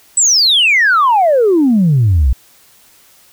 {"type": "exponential sweep", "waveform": "sine", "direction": "down", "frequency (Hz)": [8140, 58.27], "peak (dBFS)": -6, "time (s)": [0.17, 2.33], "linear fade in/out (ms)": 5, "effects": ["tanh soft clip ceiling -4 dBFS", "white hiss -47 dBFS RMS until 3.32 s"]}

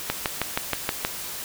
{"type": "click train", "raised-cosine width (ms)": 0.3, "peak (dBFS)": -6, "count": 7, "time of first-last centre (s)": [0.1, 1.049], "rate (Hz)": 6.32, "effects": ["white hiss -34 dBFS RMS until 1.44 s"]}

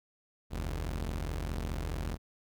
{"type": "tone pair together", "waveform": "sawtooth", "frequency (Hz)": [44.76, 75.2], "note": ["F1", "D2"], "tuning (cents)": [43, 42], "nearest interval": "major sixth", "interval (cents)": 899, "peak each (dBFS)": [-31, -34], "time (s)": [0.5, 2.18], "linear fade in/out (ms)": 50, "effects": []}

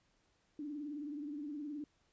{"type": "tone with vibrato", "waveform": "sine", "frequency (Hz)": 293.7, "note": "D4", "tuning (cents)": 0, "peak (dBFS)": -40, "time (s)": [0.59, 1.84], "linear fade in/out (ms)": 2, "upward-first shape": "triangle", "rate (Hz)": 19, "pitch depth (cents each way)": 100, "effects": ["pink hiss -75 dBFS RMS until 2.12 s", "resampled to 16000 Hz"]}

